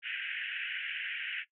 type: band-pass noise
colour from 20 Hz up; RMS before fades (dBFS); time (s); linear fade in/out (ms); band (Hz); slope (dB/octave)
white; -38; 0.02-1.45; 50; 1500 to 3000; 96
effects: noise-tail reverb RT60 0.1 s tail -17 dB re dry